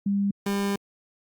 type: tone pair in turn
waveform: sine / 30% pulse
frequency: 200 / 200 Hz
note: G3 / G3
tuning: +35 / +35 cents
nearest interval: unison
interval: 0 cents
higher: neither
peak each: -21 dBFS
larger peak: neither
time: 0.06-0.31 / 0.46-0.76 s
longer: second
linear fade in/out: 5 ms
effects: Opus 32 kbps